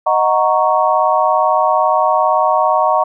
sine chord, D# minor seventh, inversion none, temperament equal, 622.3 / 740 / 932.3 / 1108.7 Hz, D#5 / F#5 / A#5 / C#6, 0 / 0 / 0 / 0 cents, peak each -16 dBFS, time 0.06-3.04 s, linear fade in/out 10 ms, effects none

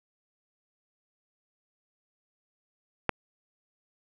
click, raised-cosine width 0.5 ms, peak -8 dBFS, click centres 3.093 s, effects none

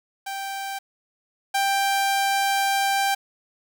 sawtooth tone pair in turn, 784 / 787.7 Hz, G5 / G5, 0 / +8 cents, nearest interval unison, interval 8 cents, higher second, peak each -25 / -16 dBFS, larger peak second, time 0.26-0.79 / 1.54-3.15 s, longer second, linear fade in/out 10 ms, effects 8-bit

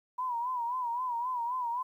sine tone with vibrato, 976 Hz, B5, 21 cents flat, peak -30 dBFS, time 0.18-1.83 s, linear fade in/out 10 ms, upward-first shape sine, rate 3.8 Hz, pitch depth 89 cents each way, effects 11-bit

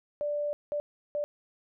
sine tone bursts at uneven times, 587.3 Hz, D5, in tune, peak -28 dBFS, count 3, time 0.21-0.53 / 0.72-0.8 / 1.15-1.24 s, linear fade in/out 0 ms, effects none

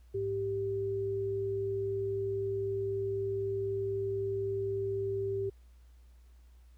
sine tone pair together, 103.83 / 392 Hz, G#2 / G4, 0 / 0 cents, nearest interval octave + major seventh, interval 2300 cents, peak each -39 / -31 dBFS, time 0.14-5.5 s, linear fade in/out 10 ms, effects added 60 Hz sine -54 dBFS peak until 6.77 s + pink hiss -72 dBFS RMS until 6.77 s

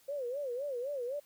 sine tone with vibrato, 528 Hz, C5, 16 cents sharp, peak -34 dBFS, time 0.08-1.2 s, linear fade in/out 10 ms, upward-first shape sine, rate 3.9 Hz, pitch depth 180 cents each way, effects white hiss -65 dBFS RMS until 1.25 s

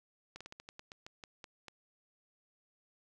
slowing click train, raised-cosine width 0.2 ms, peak -30 dBFS, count 12, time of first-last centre 0.36-1.683 s, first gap 46 ms, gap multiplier 1.18, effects 11-bit

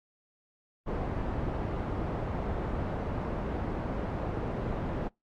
pink low-pass noise, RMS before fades -33 dBFS, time 0.86-5.09 s, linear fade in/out 20 ms, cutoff 900 Hz, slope 12 dB/octave, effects noise-tail reverb RT60 0.2 s tail -26 dB re dry + AAC 64 kbps

